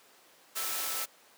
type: tone in noise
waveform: sine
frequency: 1318.5 Hz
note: E6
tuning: in tune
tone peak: -44 dBFS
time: 0.55-1.06 s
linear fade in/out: 20 ms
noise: white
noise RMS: -34 dBFS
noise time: 0.55-1.06 s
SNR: -13 dB
effects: pink hiss -59 dBFS RMS until 1.37 s + high-pass 400 Hz 12 dB/octave